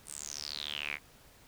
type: tone with band-pass filter sweep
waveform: sawtooth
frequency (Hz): 73.5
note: D2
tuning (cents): +2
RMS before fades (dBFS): -40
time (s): 0.05-0.99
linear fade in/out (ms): 50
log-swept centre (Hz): 9400 to 2100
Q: 7.6
effects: pink hiss -59 dBFS RMS until 1.47 s